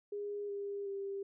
sine tone with pitch steps, 409.6 / 402.3 / 395.2 Hz, G#4 / G4 / G4, -24 / +45 / +14 cents, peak -37 dBFS, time 0.12-1.23 s, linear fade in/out 5 ms, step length 370 ms, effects none

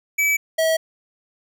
square tone pair in turn, 2297 / 644.6 Hz, D7 / E5, -39 / -39 cents, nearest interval octave + minor seventh, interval 2200 cents, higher first, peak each -17 dBFS, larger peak neither, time 0.18-0.37 / 0.58-0.77 s, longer neither, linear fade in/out 10 ms, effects none

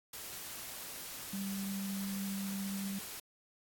sine tone in noise, 196 Hz, G3, in tune, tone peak -36 dBFS, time 1.33-2.99 s, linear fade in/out 5 ms, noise white, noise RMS -45 dBFS, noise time 0.13-3.2 s, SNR +6 dB, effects AAC 64 kbps

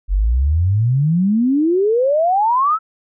sine exponential sweep, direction up, 44.14 to 1342 Hz, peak -12 dBFS, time 0.08-2.79 s, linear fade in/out 50 ms, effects none

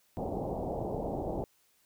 white low-pass noise, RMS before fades -35 dBFS, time 0.17-1.44 s, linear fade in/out 0 ms, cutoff 780 Hz, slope 48 dB/octave, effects white hiss -69 dBFS RMS until 1.85 s

